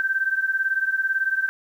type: beating tone pair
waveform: sine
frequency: 1555 / 1573 Hz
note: G6 / G6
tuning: -14 / +6 cents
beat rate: 18 Hz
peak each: -22 / -25 dBFS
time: 0-1.49 s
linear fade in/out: 0 ms
effects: 9-bit